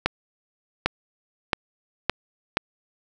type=accelerating click train; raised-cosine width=0.3 ms; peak=-3 dBFS; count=5; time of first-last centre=0.06-2.571 s; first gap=800 ms; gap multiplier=0.84; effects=none